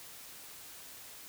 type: silence
effects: white hiss -50 dBFS RMS until 1.28 s